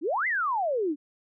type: exponential two-way sweep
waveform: sine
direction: up then down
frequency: 274.6 to 2110 to 274.6 Hz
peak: -24 dBFS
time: 0.01-0.96 s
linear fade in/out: 50 ms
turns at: 0.27 s
effects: none